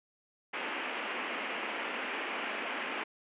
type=band-pass noise; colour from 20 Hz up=white; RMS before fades=-37 dBFS; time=0.53-3.04 s; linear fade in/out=10 ms; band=220 to 2900 Hz; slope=48 dB/octave; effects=resampled to 8000 Hz